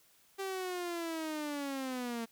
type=linear sweep; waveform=sawtooth; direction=down; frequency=392 to 226.5 Hz; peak=-32 dBFS; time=0.38-2.26 s; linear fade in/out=20 ms; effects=white hiss -66 dBFS RMS until 2.31 s